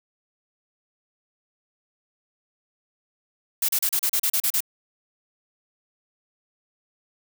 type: noise bursts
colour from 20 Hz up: blue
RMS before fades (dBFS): -22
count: 10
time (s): 3.62-4.605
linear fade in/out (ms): 5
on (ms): 67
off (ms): 35
effects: none